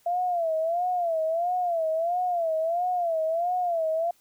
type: tone with vibrato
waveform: sine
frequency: 680 Hz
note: F5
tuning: 46 cents flat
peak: -23 dBFS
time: 0.06-4.11 s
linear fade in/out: 5 ms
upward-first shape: sine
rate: 1.5 Hz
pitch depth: 120 cents each way
effects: white hiss -63 dBFS RMS until 4.2 s